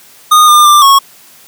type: tone with pitch steps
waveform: square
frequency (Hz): 1230 / 1203 / 1185 / 1101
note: D#6 / D6 / D6 / C#6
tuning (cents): -20 / +41 / +15 / -12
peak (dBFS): -3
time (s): 0.31-0.99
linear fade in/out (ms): 10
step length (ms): 170
effects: white hiss -40 dBFS RMS until 1.47 s + high-pass 100 Hz 12 dB/octave